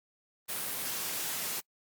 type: high-pass noise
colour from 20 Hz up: white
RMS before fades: -35 dBFS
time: 0.48-1.61 s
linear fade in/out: 20 ms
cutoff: 110 Hz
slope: 12 dB/octave
effects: noise-tail reverb RT60 0.1 s tail -26 dB re dry + Opus 32 kbps